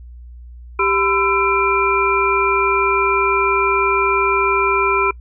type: tone cluster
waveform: sine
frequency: 393.8 / 1011 / 1337 / 2380 Hz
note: G4 / B5 / E6 / D7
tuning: +8 / +40 / +24 / +22 cents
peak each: -19 dBFS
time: 0.79-5.11 s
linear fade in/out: 5 ms
effects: noise-tail reverb RT60 0.1 s tail -24 dB re dry + added 60 Hz sine -34 dBFS peak until 5.2 s